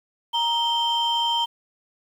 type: tone pair together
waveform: sine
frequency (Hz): 936 / 3134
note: A#5 / G7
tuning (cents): +7 / -1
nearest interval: octave + major sixth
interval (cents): 2092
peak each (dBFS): -21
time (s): 0.33-1.46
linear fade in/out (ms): 20
effects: tanh soft clip ceiling -16 dBFS + 8-bit